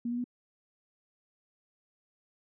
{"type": "tone with pitch steps", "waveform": "sine", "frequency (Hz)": [237.2, 241.3, 245.6], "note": ["A#3", "B3", "B3"], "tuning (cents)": [30, -40, -9], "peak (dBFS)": -30, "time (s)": [0.05, 0.242], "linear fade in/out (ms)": 5, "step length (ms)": 64, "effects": []}